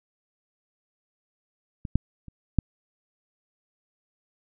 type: clicks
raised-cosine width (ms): 5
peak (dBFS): -21 / -7 / -30 / -7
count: 4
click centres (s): 1.852 / 1.956 / 2.283 / 2.587
effects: none